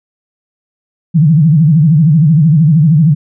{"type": "tone with vibrato", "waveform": "sine", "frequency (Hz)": 155.8, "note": "D#3", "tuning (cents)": 3, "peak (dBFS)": -4, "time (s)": [1.14, 3.15], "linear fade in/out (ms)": 20, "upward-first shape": "sine", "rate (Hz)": 13, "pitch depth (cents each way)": 170, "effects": []}